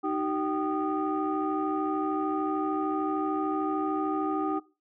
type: tone cluster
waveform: sine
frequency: 308.6 / 381.9 / 775 / 1230 Hz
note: D#4 / G4 / G5 / D#6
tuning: -14 / -45 / -20 / -20 cents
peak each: -29 / -32 / -32 / -33 dBFS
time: 0.03-4.6 s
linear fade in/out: 20 ms
effects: noise-tail reverb RT60 0.3 s tail -19 dB re dry + tanh soft clip ceiling -18 dBFS